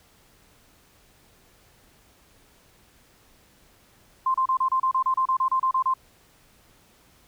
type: tone bursts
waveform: sine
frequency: 1046.5 Hz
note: C6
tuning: in tune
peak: -19 dBFS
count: 15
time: 4.26-5.939 s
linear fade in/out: 5 ms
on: 83 ms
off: 31 ms
effects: pink hiss -58 dBFS RMS until 7.27 s